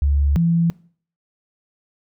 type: tone pair in turn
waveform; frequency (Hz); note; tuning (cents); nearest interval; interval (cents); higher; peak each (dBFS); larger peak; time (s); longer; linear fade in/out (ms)
sine; 71.2 / 168.17; C#2 / E3; +47 / +35; octave + minor third; 1488; second; -14; neither; 0.02-0.36 / 0.36-0.7; neither; 0
effects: noise-tail reverb RT60 0.5 s tail -23 dB re dry